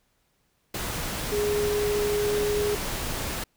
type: tone in noise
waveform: sine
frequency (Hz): 415.3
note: G#4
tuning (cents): 0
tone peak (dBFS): -23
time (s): 1.32-2.75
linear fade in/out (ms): 5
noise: pink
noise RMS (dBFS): -31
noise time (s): 0.74-3.44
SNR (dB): +5
effects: pink hiss -70 dBFS RMS until 3.56 s